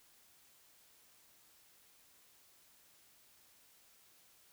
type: silence
effects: white hiss -66 dBFS RMS until 4.52 s